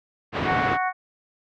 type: band-pass noise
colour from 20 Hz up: pink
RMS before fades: -26 dBFS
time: 0.32-0.78 s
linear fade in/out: 50 ms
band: 100 to 2600 Hz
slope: 12 dB/octave
type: harmonic tone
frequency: 370 Hz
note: F#4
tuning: in tune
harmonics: 2 / 3 / 4 / 5 / 6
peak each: -24 / -28 / -30 / -32 / -34 dBFS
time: 0.44-0.93 s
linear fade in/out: 50 ms
effects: low-pass 4000 Hz 12 dB/octave